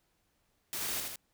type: noise with echo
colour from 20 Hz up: white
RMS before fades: -37 dBFS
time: 0.73-1 s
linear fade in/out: 0 ms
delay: 79 ms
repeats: 2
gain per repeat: -3 dB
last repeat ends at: 1.158 s
effects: pink hiss -75 dBFS RMS until 1.33 s